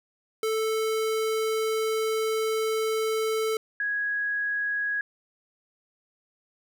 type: tone pair in turn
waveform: square / sine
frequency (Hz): 440 / 1661.2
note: A4 / G#6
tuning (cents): 0 / 0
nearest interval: octave + major seventh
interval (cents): 2300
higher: second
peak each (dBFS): -25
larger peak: neither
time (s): 0.43-3.57 / 3.8-5.01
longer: first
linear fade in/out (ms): 2
effects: none